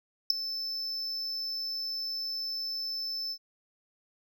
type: tone with ADSR envelope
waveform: triangle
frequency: 5274 Hz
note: E8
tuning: in tune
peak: -14 dBFS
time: 0.3-3.38 s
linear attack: 4 ms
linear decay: 6 ms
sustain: -17 dB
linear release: 67 ms
effects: none